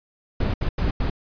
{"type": "noise bursts at uneven times", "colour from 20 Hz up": "brown", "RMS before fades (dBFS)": -22, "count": 4, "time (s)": [[0.4, 0.54], [0.61, 0.69], [0.78, 0.91], [1, 1.1]], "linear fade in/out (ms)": 5, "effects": ["resampled to 11025 Hz"]}